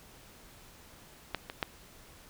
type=clicks; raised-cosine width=0.3 ms; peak=-15 / -22 / -13 dBFS; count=3; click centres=1.347 / 1.499 / 1.628 s; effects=pink hiss -55 dBFS RMS until 2.29 s